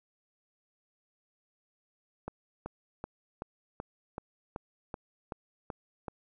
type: click train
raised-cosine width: 1 ms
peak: -23 dBFS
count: 11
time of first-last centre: 2.28-6.082 s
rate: 2.63 Hz
effects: none